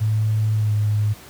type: tone with pitch glide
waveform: sine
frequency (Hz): 108.3 to 105.4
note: A2 to G#2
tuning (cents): -27 to +26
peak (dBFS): -16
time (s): 0-1.14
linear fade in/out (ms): 20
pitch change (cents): -47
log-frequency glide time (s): 0.54-0.74
effects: pink hiss -43 dBFS RMS until 1.29 s + high-pass 60 Hz 12 dB/octave